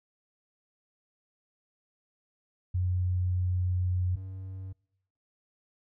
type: tone pair in turn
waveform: sine / triangle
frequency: 90.7 / 94.81 Hz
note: F#2 / F#2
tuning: -34 / +43 cents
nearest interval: minor second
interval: 77 cents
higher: second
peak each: -25 / -35 dBFS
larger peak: first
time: 2.74-4.16 / 4.16-4.73 s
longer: first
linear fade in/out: 10 ms
effects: noise-tail reverb RT60 0.8 s tail -26 dB re dry